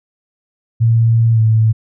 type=tone with pitch glide; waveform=sine; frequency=114.6 to 110.76 Hz; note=A#2 to A2; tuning=-29 to +12 cents; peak=-8 dBFS; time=0.8-1.73 s; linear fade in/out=20 ms; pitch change=-59 cents; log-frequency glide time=1.33-1.4 s; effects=none